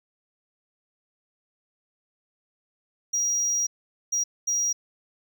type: tone bursts at uneven times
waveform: triangle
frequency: 5730 Hz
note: F8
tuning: 44 cents sharp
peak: -21 dBFS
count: 3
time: 3.13-3.67 / 4.12-4.24 / 4.47-4.73 s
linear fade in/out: 10 ms
effects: none